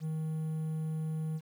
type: tone with quantisation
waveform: triangle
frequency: 157.6 Hz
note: D#3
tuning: 23 cents sharp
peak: -30 dBFS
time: 0-1.41 s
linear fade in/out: 50 ms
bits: 10
effects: none